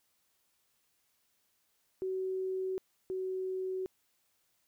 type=tone pair in turn; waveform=sine; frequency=376.5 / 374.9 Hz; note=F#4 / F#4; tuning=+30 / +23 cents; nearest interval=unison; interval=7 cents; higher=first; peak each=-32 / -33 dBFS; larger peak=first; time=2.02-2.78 / 3.1-3.86 s; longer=neither; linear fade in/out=0 ms; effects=white hiss -75 dBFS RMS until 4.67 s